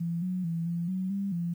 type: tone with pitch steps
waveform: sine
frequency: 169.1 / 183.1 / 166.6 / 170.9 / 186.8 / 197.9 / 171.6 Hz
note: E3 / F#3 / E3 / F3 / F#3 / G3 / F3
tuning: +44 / -18 / +19 / -37 / +17 / +17 / -30 cents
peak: -28 dBFS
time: 0-1.54 s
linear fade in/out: 10 ms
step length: 220 ms
effects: 10-bit